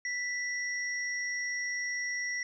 sine tone pair together, 1975.5 / 5620 Hz, B6 / F8, 0 / +10 cents, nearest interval octave + tritone, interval 1810 cents, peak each -32 / -39 dBFS, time 0.05-2.43 s, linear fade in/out 2 ms, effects none

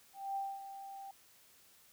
sine tone with ADSR envelope, 786 Hz, G5, 4 cents sharp, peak -34 dBFS, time 0.13-1.11 s, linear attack 230 ms, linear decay 230 ms, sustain -11 dB, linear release 3 ms, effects white hiss -64 dBFS RMS until 1.92 s

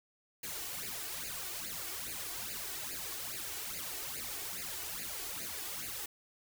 white noise with flanger, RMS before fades -41 dBFS, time 0.43-6.06 s, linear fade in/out 5 ms, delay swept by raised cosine 0.43 to 2.73 ms, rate 2.4 Hz, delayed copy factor +0.85, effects none

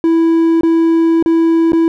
triangle tone with dropouts, 329.4 Hz, E4, 1 cent flat, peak -6 dBFS, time 0.04-1.88 s, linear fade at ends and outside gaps 1 ms, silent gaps 0.61-0.633 / 1.226-1.26 / 1.721-1.732 s, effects none

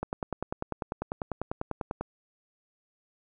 click train, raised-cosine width 1 ms, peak -17 dBFS, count 21, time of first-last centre 0.03-2.01 s, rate 10.1 Hz, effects none

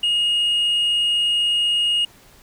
sine tone, 2864 Hz, F7, 43 cents sharp, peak -14 dBFS, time 0.03-2.05 s, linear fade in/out 5 ms, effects tanh soft clip ceiling -15 dBFS + pink hiss -50 dBFS RMS until 2.42 s

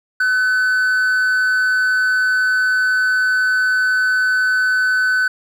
triangle tone with amplitude modulation, 1508 Hz, F#6, 32 cents sharp, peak -10 dBFS, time 0.2-5.28 s, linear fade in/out 5 ms, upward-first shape sine, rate 210 Hz, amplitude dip 35%, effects none

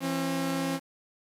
sawtooth tone pair together, 167.88 / 269.2 Hz, E3 / C4, +32 / +49 cents, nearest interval minor sixth, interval 817 cents, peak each -29 / -25 dBFS, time 0-0.8 s, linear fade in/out 50 ms, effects resampled to 32000 Hz + 8-bit

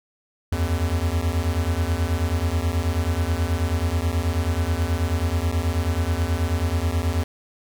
square beating tone pair, 79.4 / 88.7 Hz, D#2 / F2, +36 / +27 cents, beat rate 9.3 Hz, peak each -24 dBFS, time 0.52-7.24 s, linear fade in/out 5 ms, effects none

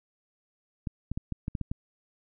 clicks, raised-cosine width 5 ms, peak -19 dBFS, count 8, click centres 0.872 / 1.116 / 1.175 / 1.323 / 1.481 / 1.552 / 1.613 / 1.715 s, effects none

